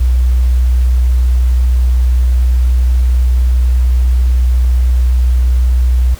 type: tone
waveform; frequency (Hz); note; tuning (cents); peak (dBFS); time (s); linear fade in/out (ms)
sine; 61.9; B1; +5; -7; 0-6.15; 10
effects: pink hiss -36 dBFS RMS until 6.19 s